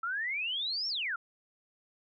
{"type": "exponential two-way sweep", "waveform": "sine", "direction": "up then down", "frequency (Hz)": [1312, 5588, 1312], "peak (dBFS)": -31, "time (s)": [0.03, 1.16], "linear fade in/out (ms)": 5, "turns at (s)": 0.88, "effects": []}